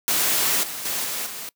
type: noise with level steps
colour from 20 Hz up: white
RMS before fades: -21 / -32 / -26 / -28 / -34 dBFS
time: 0.08-1.49 s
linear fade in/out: 0 ms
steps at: 0.63 / 0.85 / 1.04 / 1.26 s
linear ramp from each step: 5 ms
effects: noise-tail reverb RT60 0.1 s tail -23 dB re dry + high-pass 150 Hz 12 dB/octave